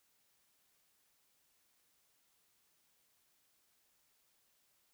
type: silence
effects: white hiss -75 dBFS RMS until 4.93 s